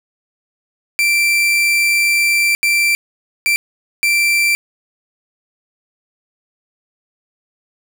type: tone bursts at uneven times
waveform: 40% pulse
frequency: 2349 Hz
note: D7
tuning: in tune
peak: -11 dBFS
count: 4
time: 0.99-2.55 / 2.63-2.95 / 3.46-3.56 / 4.03-4.55 s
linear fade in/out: 0 ms
effects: 7-bit